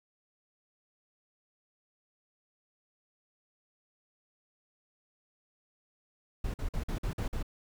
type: noise bursts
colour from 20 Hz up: brown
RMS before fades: -33 dBFS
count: 7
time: 6.44-7.428 s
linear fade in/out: 5 ms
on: 100 ms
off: 48 ms
effects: none